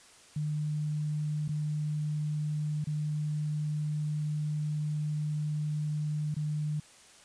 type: tone with dropouts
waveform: sine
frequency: 150.9 Hz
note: D3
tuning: 47 cents sharp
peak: -29 dBFS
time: 0.36-6.8 s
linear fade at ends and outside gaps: 5 ms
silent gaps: 1.48-1.49 / 2.843-2.87 / 6.344-6.365 s
effects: white hiss -56 dBFS RMS until 7.24 s + resampled to 22050 Hz